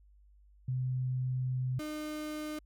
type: tone pair in turn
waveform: sine / 35% pulse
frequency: 128 / 304.4 Hz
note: C3 / D#4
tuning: -38 / -38 cents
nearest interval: octave + minor third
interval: 1500 cents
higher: second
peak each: -30 / -35 dBFS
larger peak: first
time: 0.68-1.79 / 1.79-2.59 s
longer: first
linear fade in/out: 5 ms
effects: added 50 Hz sine -58 dBFS peak until 2.65 s